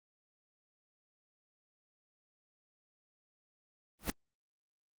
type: noise with exponential growth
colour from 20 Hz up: pink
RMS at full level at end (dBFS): -30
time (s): 3.99-4.1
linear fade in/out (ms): 0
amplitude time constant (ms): 23
effects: Opus 24 kbps